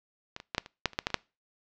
clicks, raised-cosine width 0.2 ms, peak -20 / -25 / -14 / -8 / -26 / -7 / -28 / -9 / -9 / -24 / -6 dBFS, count 11, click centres 0.364 / 0.401 / 0.548 / 0.581 / 0.661 / 0.857 / 0.933 / 0.989 / 1.069 / 1.103 / 1.143 s, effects noise-tail reverb RT60 0.3 s tail -24 dB re dry + low-pass 5000 Hz 12 dB/octave

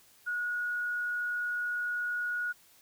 sine tone with frequency modulation, 1452 Hz, F#6, 33 cents flat, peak -30 dBFS, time 0.26-2.53 s, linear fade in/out 20 ms, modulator 48.8 Hz, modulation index 0.23, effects white hiss -61 dBFS RMS until 2.81 s

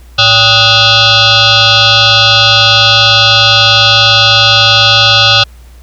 sine tone with frequency modulation, 110 Hz, A2, in tune, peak -3 dBFS, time 0.18-5.44 s, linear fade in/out 10 ms, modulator 681 Hz, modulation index 6.4, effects added 60 Hz sine -32 dBFS peak until 5.82 s + pink hiss -45 dBFS RMS until 5.82 s

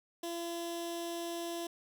15% pulse tone with notch filter, 340 Hz, F4, 46 cents flat, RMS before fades -39 dBFS, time 0.23-1.67 s, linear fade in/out 5 ms, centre 1300 Hz, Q 0.88, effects none

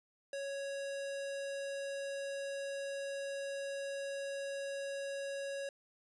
square tone, 554.4 Hz, C#5, in tune, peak -39 dBFS, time 0.33-5.69 s, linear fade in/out 2 ms, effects resampled to 24000 Hz

